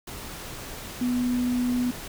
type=tone in noise; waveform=sine; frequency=246.9 Hz; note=B3; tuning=in tune; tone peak=-22 dBFS; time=1.01-1.91 s; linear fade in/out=5 ms; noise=pink; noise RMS=-38 dBFS; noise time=0.07-2.08 s; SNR=+13 dB; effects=none